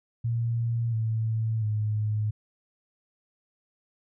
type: tone with pitch steps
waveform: sine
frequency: 116.54 / 111.53 / 106.74 Hz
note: A#2 / A2 / G#2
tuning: 0 / +24 / +48 cents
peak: -24 dBFS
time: 0.24-2.31 s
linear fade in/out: 10 ms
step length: 690 ms
effects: none

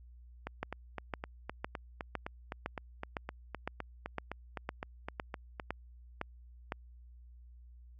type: two click trains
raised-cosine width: 0.5 ms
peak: -20 / -23 dBFS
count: 13 / 21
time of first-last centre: 0.63-6.721 / 0.47-5.598 s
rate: 1.97 / 3.9 Hz
effects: added 60 Hz sine -52 dBFS peak until 7.99 s + AAC 64 kbps

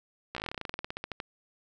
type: slowing click train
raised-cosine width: 0.3 ms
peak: -19 dBFS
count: 22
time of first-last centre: 0.35-1.201 s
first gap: 15 ms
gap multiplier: 1.09
effects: none

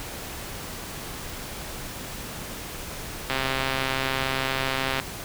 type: click train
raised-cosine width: 0.3 ms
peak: -9 dBFS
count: 227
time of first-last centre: 3.3-4.999 s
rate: 133 Hz
effects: pink hiss -36 dBFS RMS until 5.24 s

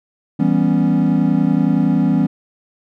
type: chord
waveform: triangle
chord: C# half-diminished seventh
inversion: first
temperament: equal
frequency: 164.81 / 196 / 246.9 / 277.2 Hz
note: E3 / G3 / B3 / C#4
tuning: 0 / 0 / 0 / 0 cents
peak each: -16 dBFS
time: 0.39-2.27 s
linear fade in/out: 10 ms
effects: none

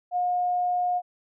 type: tone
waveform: sine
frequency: 717 Hz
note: F5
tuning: 45 cents sharp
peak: -22 dBFS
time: 0.11-1.02 s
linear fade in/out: 50 ms
effects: none

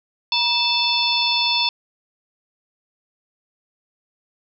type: harmonic tone with a mistuned harmonic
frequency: 879 Hz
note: A5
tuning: 2 cents flat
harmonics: 1 / 3 / 4 / 5 / 6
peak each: -25 / -24 / -21 / -23 / -25 dBFS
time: 0.32-1.69 s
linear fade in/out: 2 ms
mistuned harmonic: 1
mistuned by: +140 cents
effects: none

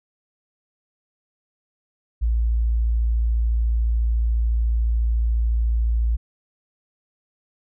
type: tone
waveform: sine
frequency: 57 Hz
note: A#1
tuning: 38 cents flat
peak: -17 dBFS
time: 2.21-6.17 s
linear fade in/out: 20 ms
effects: none

